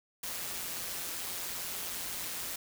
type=noise with amplitude modulation; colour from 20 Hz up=white; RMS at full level=-36 dBFS; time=0.23-2.56 s; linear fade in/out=5 ms; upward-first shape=sine; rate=175 Hz; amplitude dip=50%; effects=none